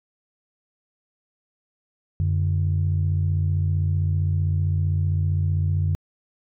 sine tone pair together, 91.35 / 146.83 Hz, F#2 / D3, -22 / 0 cents, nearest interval minor sixth, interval 822 cents, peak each -19 / -24 dBFS, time 2.2-5.95 s, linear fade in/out 0 ms, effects tanh soft clip ceiling -13 dBFS

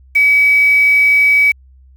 sine tone with quantisation, 2278 Hz, C#7, 47 cents sharp, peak -7 dBFS, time 0.15-1.52 s, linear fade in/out 10 ms, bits 5, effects added 65 Hz sine -41 dBFS peak until 1.96 s

